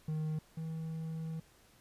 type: tone pair in turn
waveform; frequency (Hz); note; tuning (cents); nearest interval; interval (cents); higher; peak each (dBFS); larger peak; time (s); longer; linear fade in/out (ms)
triangle; 155.56 / 160.86; D#3 / E3; 0 / -42; minor second; 58; second; -31 / -35; first; 0.08-0.39 / 0.57-1.4; second; 5
effects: pink hiss -64 dBFS RMS until 1.8 s + resampled to 32000 Hz